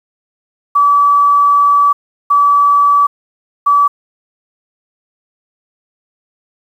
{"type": "tone bursts at uneven times", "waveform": "sine", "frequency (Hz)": 1149, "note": "D6", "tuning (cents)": -38, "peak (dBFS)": -6, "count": 3, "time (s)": [[0.75, 1.93], [2.3, 3.07], [3.66, 3.88]], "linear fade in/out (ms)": 10, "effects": ["7-bit"]}